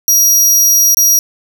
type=tone with dropouts; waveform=sawtooth; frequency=5740 Hz; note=F8; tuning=47 cents sharp; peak=-4 dBFS; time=0.08-1.19 s; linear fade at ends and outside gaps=1 ms; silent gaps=0.946-0.97 s; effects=none